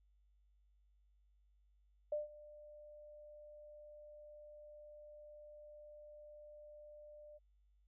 sine tone with ADSR envelope, 597 Hz, D5, 28 cents sharp, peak -34 dBFS, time 2.12-7.39 s, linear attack 5 ms, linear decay 150 ms, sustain -20 dB, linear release 26 ms, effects added 50 Hz sine -69 dBFS peak until 7.87 s

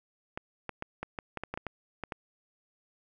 clicks, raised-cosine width 0.5 ms, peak -20 dBFS, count 12, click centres 0.375 / 0.693 / 0.824 / 1.03 / 1.188 / 1.373 / 1.436 / 1.54 / 1.575 / 1.667 / 2.037 / 2.122 s, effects none

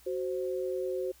sine tone pair together, 372.2 / 523.3 Hz, F#4 / C5, +10 / 0 cents, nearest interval tritone, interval 590 cents, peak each -32 / -34 dBFS, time 0.06-1.12 s, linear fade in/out 10 ms, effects added 60 Hz sine -62 dBFS peak until 1.2 s + white hiss -60 dBFS RMS until 1.2 s

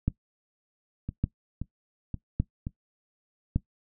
two click trains, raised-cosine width 5 ms, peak -20 / -12 dBFS, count 4 / 4, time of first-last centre 1.09-2.669 / 0.08-3.56 s, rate 1.9 / 0.862 Hz, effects noise-tail reverb RT60 0.1 s tail -18 dB re dry

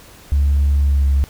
sine tone with pitch glide, 70.8 to 69.02 Hz, C#2 to C#2, +37 to -7 cents, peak -10 dBFS, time 0.32-1.24 s, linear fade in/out 0 ms, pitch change -44 cents, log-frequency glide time 0.8-1.08 s, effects tanh soft clip ceiling -9 dBFS + pink hiss -43 dBFS RMS until 1.29 s

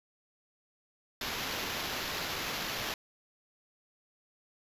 white noise with sample-and-hold, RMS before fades -36 dBFS, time 1.21-2.94 s, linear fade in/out 2 ms, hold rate 8820 Hz, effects resampled to 32000 Hz

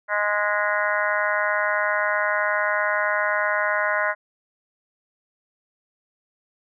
harmonic tone with a mistuned harmonic, 207.7 Hz, G#3, in tune, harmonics 3 / 4 / 5 / 6 / 7 / 8 / 9 / 10, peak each -26 / -33 / -27 / -34 / -25 / -29 / -28 / -33 dBFS, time 0.08-4.15 s, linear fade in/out 50 ms, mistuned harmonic 10, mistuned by -41 cents, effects none

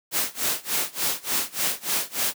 white noise with tremolo, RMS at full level -23 dBFS, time 0.11-2.34 s, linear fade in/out 50 ms, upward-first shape sine, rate 3.4 Hz, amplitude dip 95%, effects high-pass 150 Hz 12 dB/octave

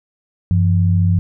sine tone pair together, 95 / 169.59 Hz, F#2 / E3, +46 / +49 cents, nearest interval minor seventh, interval 1003 cents, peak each -12 / -17 dBFS, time 0.51-1.19 s, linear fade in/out 0 ms, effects none

